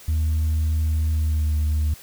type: tone with pitch glide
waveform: sine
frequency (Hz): 78.4 to 76.04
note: D#2 to D#2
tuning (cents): +14 to -39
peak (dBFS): -16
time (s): 0.08-1.94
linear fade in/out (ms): 5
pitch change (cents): -53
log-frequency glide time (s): 1.14-1.56
effects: tanh soft clip ceiling -17 dBFS + white hiss -45 dBFS RMS until 2.02 s